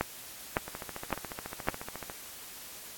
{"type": "two click trains", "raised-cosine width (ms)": 0.5, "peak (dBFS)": [-23, -11], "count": [21, 4], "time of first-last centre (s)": [[0.68, 2.098], [0.01, 1.686]], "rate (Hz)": [14.1, 1.79], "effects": ["white hiss -46 dBFS RMS until 2.97 s", "AAC 64 kbps"]}